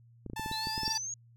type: clicks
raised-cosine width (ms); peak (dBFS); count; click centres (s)
3; -27; 10; 0.263 / 0.299 / 0.334 / 0.396 / 0.461 / 0.514 / 0.671 / 0.779 / 0.833 / 0.879
type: tone with vibrato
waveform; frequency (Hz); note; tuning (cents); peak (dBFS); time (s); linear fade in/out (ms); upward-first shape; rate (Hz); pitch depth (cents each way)
sawtooth; 880; A5; 0; -32; 0.36-0.98; 5; triangle; 7.8; 11
type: linear sweep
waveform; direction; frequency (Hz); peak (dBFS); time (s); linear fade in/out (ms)
sine; up; 3898 to 6690; -35; 0.52-1.14; 2
type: tone bursts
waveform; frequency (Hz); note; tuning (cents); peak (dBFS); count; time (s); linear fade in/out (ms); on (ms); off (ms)
sine; 4690; D8; -3; -29; 3; 0.85-0.977; 5; 29; 20
effects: added 117 Hz sine -56 dBFS peak until 1.36 s